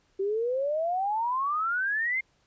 sine exponential sweep, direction up, 380.3 to 2142 Hz, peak -25 dBFS, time 0.19-2.21 s, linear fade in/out 10 ms, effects pink hiss -68 dBFS RMS until 2.46 s + resampled to 16000 Hz

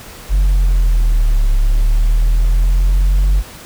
sine linear two-way sweep, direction down then up, 48 to 34.65 to 48 Hz, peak -6 dBFS, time 0.29-3.43 s, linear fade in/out 50 ms, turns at 1.51 s, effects tanh soft clip ceiling -8 dBFS + pink hiss -35 dBFS RMS until 3.65 s

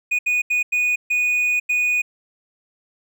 triangle tone bursts at uneven times, 2475 Hz, D#7, 10 cents flat, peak -15 dBFS, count 6, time 0.11-0.19 / 0.26-0.42 / 0.5-0.63 / 0.72-0.96 / 1.1-1.6 / 1.69-2.02 s, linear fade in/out 10 ms, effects none

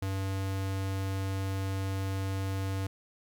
square tone, 96.5 Hz, G2, 27 cents flat, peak -31 dBFS, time 0.02-2.87 s, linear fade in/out 5 ms, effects 12-bit

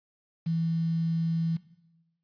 sine tone with quantisation, 164.81 Hz, E3, in tune, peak -25 dBFS, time 0.46-1.57 s, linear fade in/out 10 ms, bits 8, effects noise-tail reverb RT60 1.0 s tail -17 dB re dry + resampled to 11025 Hz

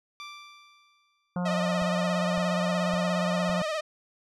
15% pulse tone with exponential decay, 1174.7 Hz, D6, in tune, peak -31 dBFS, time 0.2-1.4 s, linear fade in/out 0 ms, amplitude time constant 260 ms
harmonic tone, 178.2 Hz, F3, 35 cents sharp, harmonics 1 / 3 / 4 / 5 / 6 / 7 / 8, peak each -27 / -37 / -39 / -41 / -43 / -44 / -45 dBFS, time 1.36-3.62 s, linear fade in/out 2 ms
sawtooth tone with vibrato, 622 Hz, D#5, 1 cent flat, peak -24 dBFS, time 1.45-3.81 s, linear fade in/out 10 ms, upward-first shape sine, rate 17 Hz, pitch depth 67 cents each way
click train, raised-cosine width 5 ms, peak -29 dBFS, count 4, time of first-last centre 1.82-3.496 s, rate 1.79 Hz
effects low-pass 6000 Hz 12 dB/octave

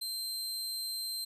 sawtooth tone, 4131 Hz, C8, 23 cents flat, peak -32 dBFS, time 0.01-1.25 s, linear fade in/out 10 ms, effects resampled to 32000 Hz

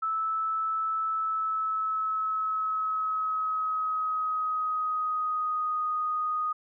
sine tone with pitch glide, 1310 to 1241.5 Hz, E6 to D#6, -11 to -4 cents, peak -26 dBFS, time 0.02-6.53 s, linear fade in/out 10 ms, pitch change -93 cents, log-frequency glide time 1.1-5.84 s, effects none

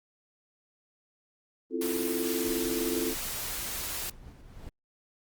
sine chord, F major seventh, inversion second, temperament equal, 261.6 / 329.6 / 349.2 / 440 Hz, C4 / E4 / F4 / A4, 0 / 0 / 0 / 0 cents, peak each -34 dBFS, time 1.7-3.15 s, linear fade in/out 50 ms
white noise, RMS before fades -35 dBFS, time 1.81-4.1 s, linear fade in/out 5 ms
brown noise with tremolo, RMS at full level -45 dBFS, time 2.44-4.41 s, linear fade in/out 0 ms, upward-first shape triangle, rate 6.1 Hz, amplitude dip 45%
brown noise with exponential growth, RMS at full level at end -40 dBFS, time 3.72-4.69 s, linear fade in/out 1 ms, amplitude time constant 210 ms
effects Opus 32 kbps

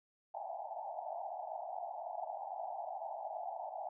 pink band-pass noise, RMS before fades -43 dBFS, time 0.34-3.89 s, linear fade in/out 5 ms, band 640 to 870 Hz, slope 96 dB/octave, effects none

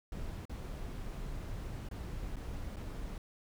brown noise with dropouts, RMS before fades -41 dBFS, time 0.12-3.18 s, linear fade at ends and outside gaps 2 ms, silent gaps 0.454-0.495 / 1.888-1.912 / 2.359-2.366 / 2.76-2.767 s, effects none

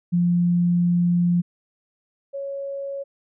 sine tone pair in turn, 174.61 / 554.4 Hz, F3 / C#5, 0 / 0 cents, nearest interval octave + minor sixth, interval 2000 cents, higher second, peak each -16 / -27 dBFS, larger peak first, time 0.12-1.42 / 2.33-3.04 s, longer first, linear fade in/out 20 ms, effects none

